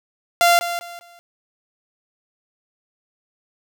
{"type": "tone with echo", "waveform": "sawtooth", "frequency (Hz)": 692, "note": "F5", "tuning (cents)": -16, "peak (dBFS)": -8, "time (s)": [0.41, 0.59], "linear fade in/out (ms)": 0, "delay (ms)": 200, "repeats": 3, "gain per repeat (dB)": -11, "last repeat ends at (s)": 1.19, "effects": []}